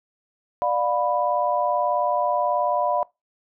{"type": "chord", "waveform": "sine", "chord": "B diminished", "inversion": "first", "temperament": "just", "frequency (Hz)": [592.7, 711.2, 987.8], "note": ["D5", "F5", "B5"], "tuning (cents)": [16, 31, 0], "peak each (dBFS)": [-24, -24, -24], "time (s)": [0.62, 3.03], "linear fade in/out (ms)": 0, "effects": ["noise-tail reverb RT60 0.2 s tail -22 dB re dry"]}